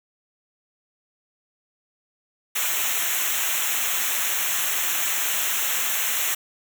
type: noise with comb filter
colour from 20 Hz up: white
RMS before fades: -24 dBFS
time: 2.55-6.35 s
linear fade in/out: 10 ms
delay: 0.21 ms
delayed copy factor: -0.9
effects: none